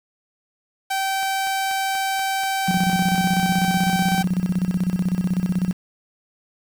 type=tone; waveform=sawtooth; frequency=774 Hz; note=G5; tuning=22 cents flat; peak=-17 dBFS; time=0.9-4.23 s; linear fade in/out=10 ms
type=click train; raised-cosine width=0.3 ms; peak=-21 dBFS; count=13; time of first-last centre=1.23-4.122 s; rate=4.15 Hz
type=tone with tremolo; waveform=sine; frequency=181.5 Hz; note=F#3; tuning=33 cents flat; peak=-16 dBFS; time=2.68-5.73 s; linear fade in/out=5 ms; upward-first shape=square; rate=16 Hz; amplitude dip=75%
effects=7-bit